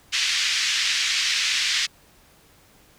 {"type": "band-pass noise", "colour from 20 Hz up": "pink", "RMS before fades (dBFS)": -23, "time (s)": [0.12, 1.87], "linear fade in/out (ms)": 20, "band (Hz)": [2000, 6100], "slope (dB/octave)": 24, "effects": ["pink hiss -55 dBFS RMS until 2.98 s"]}